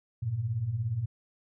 sine beating tone pair, 99.9 / 116.9 Hz, G2 / A#2, +33 / +5 cents, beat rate 17 Hz, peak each -35 / -29 dBFS, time 0.22-1.06 s, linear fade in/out 10 ms, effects none

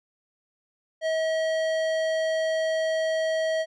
sine tone with tanh clipping, 640 Hz, D#5, 49 cents sharp, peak -25 dBFS, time 1.01-3.66 s, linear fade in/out 50 ms, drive 16 dB, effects none

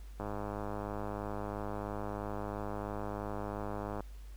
click train, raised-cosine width 1 ms, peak -25 dBFS, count 393, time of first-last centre 0.2-4.006 s, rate 103 Hz, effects added 50 Hz sine -45 dBFS peak until 4.36 s + pink hiss -63 dBFS RMS until 4.36 s

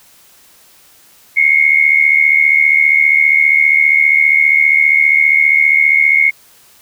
sine tone pair together, 2134 / 2209 Hz, C7 / C#7, +34 / -7 cents, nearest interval minor second, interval 59 cents, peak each -10 dBFS, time 1.36-6.31 s, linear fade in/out 20 ms, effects white hiss -46 dBFS RMS until 6.81 s

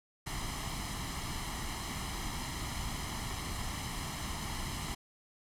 pink noise with comb filter, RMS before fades -38 dBFS, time 0.26-4.95 s, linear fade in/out 10 ms, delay 0.98 ms, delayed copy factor +0.65, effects low-pass 11000 Hz 12 dB/octave

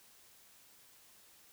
silence, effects white hiss -62 dBFS RMS until 1.52 s

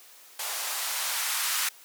violet noise with band-pass filter sweep, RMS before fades -30 dBFS, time 0.39-1.69 s, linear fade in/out 5 ms, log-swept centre 650 to 1300 Hz, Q 1.2, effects white hiss -52 dBFS RMS until 1.84 s + high-pass 400 Hz 12 dB/octave

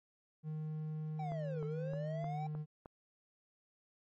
triangle tone with pitch glide, 154.9 to 151.98 Hz, D#3 to D#3, -7 to -40 cents, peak -36 dBFS, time 0.43-2.66 s, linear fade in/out 50 ms, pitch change -33 cents, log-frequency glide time 2.04-2.44 s
triangle linear two-way sweep, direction down then up, 784 to 430.5 to 784 Hz, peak -39 dBFS, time 1.19-2.47 s, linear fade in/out 5 ms, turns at 1.64 s
click train, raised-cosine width 1 ms, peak -35 dBFS, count 6, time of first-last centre 1.32-2.858 s, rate 3.25 Hz
effects MP3 32 kbps

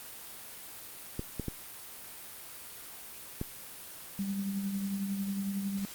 clicks, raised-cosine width 3 ms, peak -20 dBFS, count 4, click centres 1.194 / 1.397 / 1.483 / 3.414 s
sine tone with tremolo, 197.2 Hz, G3, 11 cents sharp, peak -29 dBFS, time 4.19-5.85 s, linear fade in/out 0 ms, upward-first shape triangle, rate 11 Hz, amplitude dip 50%
effects white hiss -46 dBFS RMS until 5.94 s + Opus 32 kbps

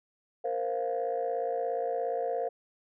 sine chord, Bb suspended second, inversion none, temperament equal, 466.2 / 523.3 / 698.5 Hz, Bb4 / C5 / F5, 0 / 0 / 0 cents, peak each -32 dBFS, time 0.44-2.49 s, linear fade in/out 10 ms, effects tanh soft clip ceiling -22 dBFS

